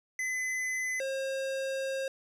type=tone pair in turn; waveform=square; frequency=2024 / 536.1 Hz; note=B6 / C5; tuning=+42 / +42 cents; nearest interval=octave + major seventh; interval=2300 cents; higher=first; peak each=-31 / -32 dBFS; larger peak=first; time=0.19-1 / 1-2.08 s; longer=second; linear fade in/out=2 ms; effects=low-pass 10000 Hz 12 dB/octave + 10-bit